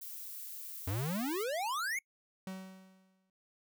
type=noise; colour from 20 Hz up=violet; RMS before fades=-45 dBFS; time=0.01-1.44 s; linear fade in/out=10 ms
type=exponential sweep; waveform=square; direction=up; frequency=87.6 to 2260 Hz; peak=-34 dBFS; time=0.87-1.99 s; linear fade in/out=5 ms
type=tone with exponential decay; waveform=45% pulse; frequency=188.9 Hz; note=F#3; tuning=36 cents sharp; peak=-38 dBFS; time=2.47-3.3 s; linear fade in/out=2 ms; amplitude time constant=180 ms
effects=noise-tail reverb RT60 0.1 s tail -25 dB re dry